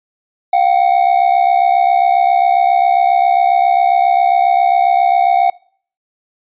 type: ring-modulated tone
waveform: triangle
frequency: 740 Hz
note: F#5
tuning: in tune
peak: -4 dBFS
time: 0.53-5.5 s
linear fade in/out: 0 ms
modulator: 33.7 Hz
effects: noise-tail reverb RT60 0.5 s tail -22 dB re dry + resampled to 8000 Hz